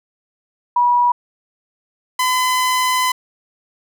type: tone pair in turn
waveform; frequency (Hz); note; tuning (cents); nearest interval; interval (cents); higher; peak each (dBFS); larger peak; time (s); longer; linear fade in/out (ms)
sine / sawtooth; 970 / 1013.6; B5 / B5; -31 / +45; minor second; 76; second; -11; neither; 0.76-1.12 / 2.19-3.12; second; 5
effects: none